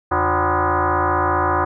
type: tone with frequency modulation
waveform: sine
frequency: 138.59 Hz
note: C#3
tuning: in tune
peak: -15 dBFS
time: 0.11-1.65 s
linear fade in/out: 10 ms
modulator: 222 Hz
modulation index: 5.8
effects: none